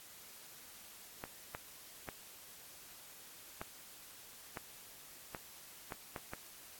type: clicks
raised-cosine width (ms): 0.5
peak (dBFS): -26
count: 9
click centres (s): 1.239 / 1.549 / 2.088 / 3.615 / 4.572 / 5.348 / 5.922 / 6.162 / 6.335
effects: white hiss -55 dBFS RMS until 6.79 s + AAC 64 kbps